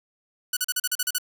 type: tone bursts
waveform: 5% pulse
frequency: 1480 Hz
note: F#6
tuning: in tune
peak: -11 dBFS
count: 9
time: 0.53-1.184 s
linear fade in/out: 5 ms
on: 38 ms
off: 39 ms
effects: none